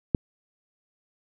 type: click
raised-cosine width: 3 ms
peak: -7 dBFS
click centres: 0.148 s
effects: none